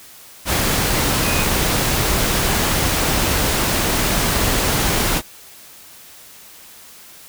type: tone in noise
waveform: sine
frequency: 2495 Hz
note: D#7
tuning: 4 cents sharp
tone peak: -25 dBFS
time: 1.22-1.47 s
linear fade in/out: 50 ms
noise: pink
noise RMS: -18 dBFS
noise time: 0.45-5.22 s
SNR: -10 dB
effects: white hiss -42 dBFS RMS until 7.28 s